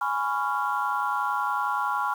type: chord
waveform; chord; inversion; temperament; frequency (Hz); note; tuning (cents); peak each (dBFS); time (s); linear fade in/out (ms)
sine; C# dominant seventh; second; just; 831.5 / 997.9 / 1108.7 / 1385.9; G#5 / B5 / C#6 / E#6; +2 / +18 / 0 / -14; -29; 0.01-2.14; 5
effects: tanh soft clip ceiling -14 dBFS + 8-bit